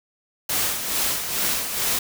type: noise with tremolo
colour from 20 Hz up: white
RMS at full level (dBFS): -22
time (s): 0.49-1.99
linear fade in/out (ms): 5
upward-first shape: sine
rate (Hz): 2.3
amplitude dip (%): 55
effects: none